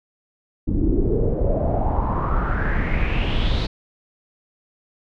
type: noise with low-pass filter sweep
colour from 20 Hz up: brown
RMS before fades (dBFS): -20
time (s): 0.67-3.67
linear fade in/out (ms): 10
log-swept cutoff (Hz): 270 to 4200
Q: 5.5
effects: none